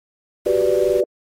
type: noise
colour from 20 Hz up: pink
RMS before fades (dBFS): -38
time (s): 0.45-1.01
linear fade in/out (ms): 10
type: chord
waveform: sine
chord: G major seventh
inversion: third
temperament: equal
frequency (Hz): 370 / 392 / 493.9 / 587.3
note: F#4 / G4 / B4 / D5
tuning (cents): 0 / 0 / 0 / 0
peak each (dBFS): -20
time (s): 0.46-1.04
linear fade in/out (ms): 5
effects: AAC 48 kbps

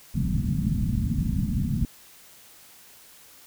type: low-pass noise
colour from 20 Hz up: white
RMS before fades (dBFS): -25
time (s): 0.14-1.85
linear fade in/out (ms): 2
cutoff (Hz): 230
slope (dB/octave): 48
effects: white hiss -51 dBFS RMS until 3.46 s

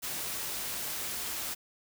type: noise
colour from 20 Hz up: white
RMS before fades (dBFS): -36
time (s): 0.02-1.55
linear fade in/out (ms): 20
effects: none

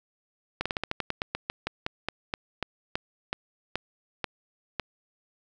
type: slowing click train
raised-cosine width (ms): 0.3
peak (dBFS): -12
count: 21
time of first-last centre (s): 0.61-4.797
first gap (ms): 46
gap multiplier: 1.14
effects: none

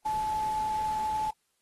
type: tone in noise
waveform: sine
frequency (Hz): 863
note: A5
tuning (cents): -34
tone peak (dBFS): -27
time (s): 0.05-1.31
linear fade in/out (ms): 10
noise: pink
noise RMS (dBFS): -45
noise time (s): 0.05-1.31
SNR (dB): +15
effects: white hiss -75 dBFS RMS until 1.61 s + AAC 32 kbps

